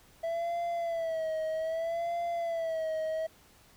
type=tone with vibrato; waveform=triangle; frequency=659.3 Hz; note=E5; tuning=in tune; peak=-28 dBFS; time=0.23-3.27 s; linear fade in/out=10 ms; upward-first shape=sine; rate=0.63 Hz; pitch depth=73 cents each way; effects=pink hiss -60 dBFS RMS until 3.76 s